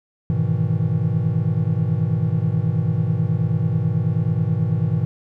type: chord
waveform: triangle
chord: E major seventh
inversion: first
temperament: equal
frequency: 103.83 / 123.47 / 155.56 / 164.81 Hz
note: G#2 / B2 / D#3 / E3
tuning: 0 / 0 / 0 / 0 cents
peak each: -21 dBFS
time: 0.3-5.05 s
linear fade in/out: 0 ms
effects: none